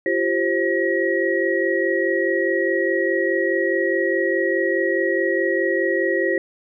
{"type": "tone cluster", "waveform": "sine", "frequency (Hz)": [341, 385.8, 530, 1905], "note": ["F4", "G4", "C5", "A#6"], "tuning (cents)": [-41, -28, 22, 37], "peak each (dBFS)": -23, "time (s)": [0.06, 6.38], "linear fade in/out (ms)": 2, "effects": []}